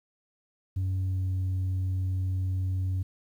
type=tone with pitch glide; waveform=sine; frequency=94 to 93.24 Hz; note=F#2 to F#2; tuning=+28 to +14 cents; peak=-23 dBFS; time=0.76-3.03 s; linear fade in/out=10 ms; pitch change=-14 cents; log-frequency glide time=1.02-1.29 s; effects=tanh soft clip ceiling -25 dBFS + 10-bit